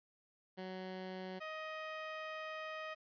15% pulse tone pair in turn, 186.4 / 627 Hz, F#3 / D#5, +13 / +13 cents, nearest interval octave + major sixth, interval 2100 cents, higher second, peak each -37 / -36 dBFS, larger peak second, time 0.57-1.4 / 1.4-2.95 s, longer second, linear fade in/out 20 ms, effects resampled to 11025 Hz + 12-bit

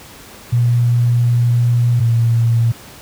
sine tone pair in turn, 120 / 116.18 Hz, B2 / A#2, -49 / -5 cents, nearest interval minor second, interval 56 cents, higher first, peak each -10 dBFS, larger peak neither, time 0.52-2 / 2-2.72 s, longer first, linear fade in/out 10 ms, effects pink hiss -38 dBFS RMS until 3.01 s + high-pass 60 Hz 12 dB/octave

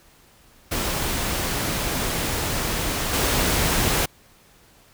pink noise with level steps, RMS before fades -25 / -21 dBFS, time 0.71-4.06 s, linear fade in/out 10 ms, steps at 3.13 s, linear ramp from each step 5 ms, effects pink hiss -54 dBFS RMS until 4.93 s

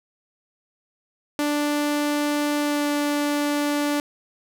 sawtooth tone with pitch glide, 293.7 to 291.7 Hz, D4 to D4, 0 to -12 cents, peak -17 dBFS, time 1.39-4 s, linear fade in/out 0 ms, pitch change -12 cents, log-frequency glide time 2.57-2.88 s, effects none

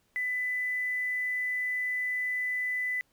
sine tone with quantisation, 1998 Hz, B6, 20 cents sharp, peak -28 dBFS, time 0.16-3.01 s, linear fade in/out 0 ms, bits 9, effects pink hiss -71 dBFS RMS until 3.12 s

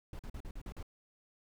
brown noise bursts, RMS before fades -43 dBFS, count 7, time 0.13-0.828 s, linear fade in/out 2 ms, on 62 ms, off 44 ms, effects none

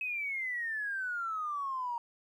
triangle exponential sweep, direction down, 2569 to 932.3 Hz, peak -29 dBFS, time 0.01-1.98 s, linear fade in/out 2 ms, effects tanh soft clip ceiling -31 dBFS

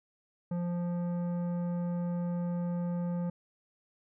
sine tone with tanh clipping, 174.61 Hz, F3, in tune, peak -32 dBFS, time 0.51-3.3 s, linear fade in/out 5 ms, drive 12 dB, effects none

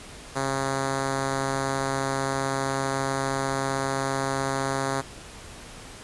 5% pulse tone with notch filter, 135.4 Hz, C#3, 40 cents flat, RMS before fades -27 dBFS, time 0.35-5.02 s, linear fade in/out 20 ms, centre 2900 Hz, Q 1.1, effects pink hiss -43 dBFS RMS until 6.03 s + resampled to 24000 Hz

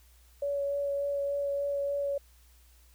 sine tone with vibrato, 565 Hz, C#5, 33 cents sharp, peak -28 dBFS, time 0.42-2.18 s, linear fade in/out 5 ms, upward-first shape sine, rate 3.4 Hz, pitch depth 11 cents each way, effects added 60 Hz sine -57 dBFS peak until 2.94 s + white hiss -64 dBFS RMS until 2.94 s

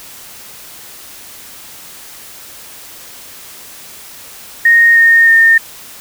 sine tone with pitch steps, 1857 / 1839.9 / 1823 Hz, A#6 / A#6 / A#6, -7 / -23 / -39 cents, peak -4 dBFS, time 4.65-5.58 s, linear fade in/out 5 ms, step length 310 ms, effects white hiss -34 dBFS RMS until 6 s

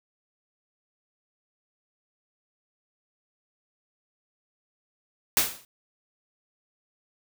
white noise with exponential decay, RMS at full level -18 dBFS, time 5.37-5.65 s, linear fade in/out 1 ms, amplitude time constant 60 ms, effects none

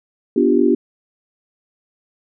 sine chord, G dominant seventh, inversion first, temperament equal, 246.9 / 293.7 / 349.2 / 392 Hz, B3 / D4 / F4 / G4, 0 / 0 / 0 / 0 cents, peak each -17 dBFS, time 0.36-0.75 s, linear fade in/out 5 ms, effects none

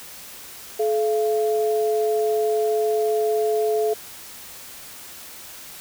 sine tone pair together, 430 / 682.6 Hz, A4 / F5, -40 / -40 cents, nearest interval minor sixth, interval 800 cents, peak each -19 / -25 dBFS, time 0.79-3.94 s, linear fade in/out 10 ms, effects white hiss -40 dBFS RMS until 5.8 s

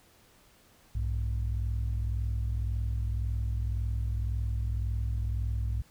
sine tone pair together, 61.4 / 103.26 Hz, B1 / G#2, -9 / -9 cents, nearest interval major sixth, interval 900 cents, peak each -28 / -31 dBFS, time 0.95-5.82 s, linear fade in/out 5 ms, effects tanh soft clip ceiling -23 dBFS + pink hiss -61 dBFS RMS until 5.9 s

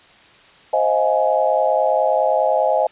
sine chord, F minor seventh, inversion second, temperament just, 523.8 / 628.6 / 698.5 / 838.1 Hz, C5 / Eb5 / F5 / Ab5, +2 / +18 / 0 / +16 cents, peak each -20 / -18 / -22 / -20 dBFS, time 0.73-2.87 s, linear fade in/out 5 ms, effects white hiss -48 dBFS RMS until 2.91 s + resampled to 8000 Hz

